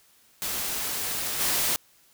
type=noise with level steps; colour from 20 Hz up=white; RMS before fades=-30 / -25 dBFS; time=0.42-1.76 s; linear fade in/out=0 ms; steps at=1.39 s; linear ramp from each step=20 ms; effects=white hiss -60 dBFS RMS until 2.13 s